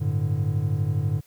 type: chord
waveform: triangle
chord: G suspended second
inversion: none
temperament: just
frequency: 98 / 110.25 / 147 Hz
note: G2 / A2 / D3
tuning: 0 / +4 / +2 cents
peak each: -24 dBFS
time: 0-1.21 s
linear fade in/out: 20 ms
effects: white hiss -59 dBFS RMS until 1.26 s